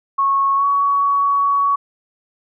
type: tone with pitch glide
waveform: sine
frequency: 1100 to 1123.8 Hz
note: C#6 to C#6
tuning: -14 to +23 cents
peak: -13 dBFS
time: 0.18-1.76 s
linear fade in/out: 10 ms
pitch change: +37 cents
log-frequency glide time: 0.56-0.65 s
effects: none